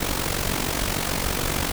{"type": "noise with amplitude modulation", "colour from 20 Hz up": "pink", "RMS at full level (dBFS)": -22, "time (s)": [0, 1.72], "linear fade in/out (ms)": 10, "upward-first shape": "sine", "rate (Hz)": 46.8, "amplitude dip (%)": 70, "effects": []}